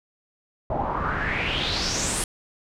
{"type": "noise with low-pass filter sweep", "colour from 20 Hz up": "pink", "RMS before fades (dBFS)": -26, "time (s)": [0.7, 2.24], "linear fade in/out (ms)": 2, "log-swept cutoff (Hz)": [700, 10000], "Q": 4.7, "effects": []}